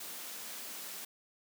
white high-pass noise, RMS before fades -44 dBFS, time 0-1.05 s, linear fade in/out 5 ms, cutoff 160 Hz, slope 48 dB/octave, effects none

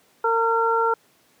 harmonic tone, 456.8 Hz, A#4, 35 cents flat, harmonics 1 / 2 / 3, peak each -22 / -22 / -22 dBFS, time 0.24-0.94 s, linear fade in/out 5 ms, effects pink hiss -59 dBFS RMS until 1.4 s + high-pass 200 Hz 12 dB/octave

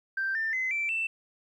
sine tone with pitch steps, 1568 / 1790.8 / 2045 / 2336 / 2668 Hz, G6 / A6 / C7 / D7 / E7, 0 / +30 / -40 / -10 / +20 cents, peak -26 dBFS, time 0.17-1.07 s, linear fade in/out 5 ms, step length 180 ms, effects tanh soft clip ceiling -22 dBFS + 11-bit

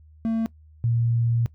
triangle / sine tone pair in turn, 225.3 / 117.1 Hz, A3 / A#2, +41 / +8 cents, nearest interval major seventh, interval 1133 cents, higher first, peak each -19 dBFS, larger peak neither, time 0.25-0.46 / 0.84-1.46 s, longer second, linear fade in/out 0 ms, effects noise-tail reverb RT60 0.1 s tail -20 dB re dry + added 77 Hz sine -48 dBFS peak until 1.54 s

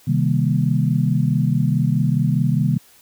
sine chord, C minor seventh, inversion none, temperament equal, 130.81 / 155.56 / 196 / 233.1 Hz, C3 / Eb3 / G3 / Bb3, 0 / 0 / 0 / 0 cents, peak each -19 / -19 / -23 / -24 dBFS, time 0.07-2.78 s, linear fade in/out 10 ms, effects white hiss -51 dBFS RMS until 3.01 s

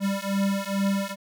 square beating tone pair, 196 / 198.3 Hz, G3 / G3, 0 / +20 cents, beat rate 2.3 Hz, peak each -27 / -27 dBFS, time 0-1.16 s, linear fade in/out 50 ms, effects none

